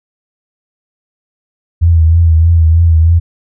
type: tone with vibrato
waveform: sine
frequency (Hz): 82.41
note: E2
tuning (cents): 0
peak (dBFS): -4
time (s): 1.81-3.2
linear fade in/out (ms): 20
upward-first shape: triangle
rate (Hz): 3.2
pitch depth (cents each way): 61
effects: none